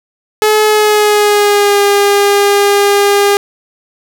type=tone with pitch glide; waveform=sawtooth; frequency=427.8 to 404.5 Hz; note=A4 to G#4; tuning=-49 to -46 cents; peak=-3 dBFS; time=0.42-3.37 s; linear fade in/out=0 ms; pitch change=-97 cents; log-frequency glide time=0.65-1.81 s; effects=none